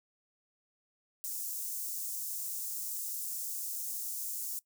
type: high-pass noise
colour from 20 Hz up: white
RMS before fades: -38 dBFS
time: 1.24-4.59 s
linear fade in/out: 0 ms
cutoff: 6400 Hz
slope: 24 dB/octave
effects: noise-tail reverb RT60 0.1 s tail -21 dB re dry